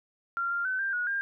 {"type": "tone with pitch steps", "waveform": "sine", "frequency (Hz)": [1382, 1394, 1519, 1585, 1455, 1603], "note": ["F6", "F6", "F#6", "G6", "F#6", "G6"], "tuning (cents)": [-19, -4, 45, 19, -29, 38], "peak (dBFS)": -27, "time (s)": [0.37, 1.21], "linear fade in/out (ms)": 0, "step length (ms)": 140, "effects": []}